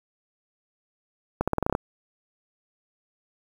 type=accelerating click train; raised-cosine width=1 ms; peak=-9 dBFS; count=9; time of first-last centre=1.41-1.751 s; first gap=66 ms; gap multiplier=0.87; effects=7-bit